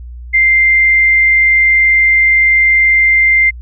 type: tone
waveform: sine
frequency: 2093 Hz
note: C7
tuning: in tune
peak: -6 dBFS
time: 0.33-3.51 s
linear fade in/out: 20 ms
effects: added 60 Hz sine -26 dBFS peak until 3.61 s